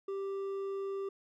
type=tone with hard clipping; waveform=sine; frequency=392 Hz; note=G4; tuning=in tune; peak=-36 dBFS; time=0.08-1.09 s; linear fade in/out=5 ms; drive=5 dB; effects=none